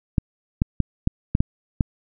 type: clicks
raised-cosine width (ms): 5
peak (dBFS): -5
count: 7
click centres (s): 0.182 / 0.619 / 0.803 / 1.074 / 1.351 / 1.405 / 1.808
effects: none